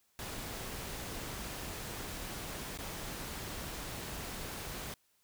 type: noise with dropouts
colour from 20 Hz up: pink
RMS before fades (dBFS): -42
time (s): 0.19-4.94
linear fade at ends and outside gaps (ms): 1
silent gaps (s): 2.775-2.787
effects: white hiss -73 dBFS RMS until 5.23 s